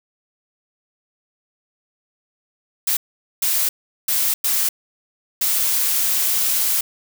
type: noise bursts at uneven times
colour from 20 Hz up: blue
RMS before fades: -19 dBFS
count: 5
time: 2.87-2.97 / 3.42-3.69 / 4.08-4.34 / 4.44-4.69 / 5.41-6.81 s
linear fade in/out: 5 ms
effects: none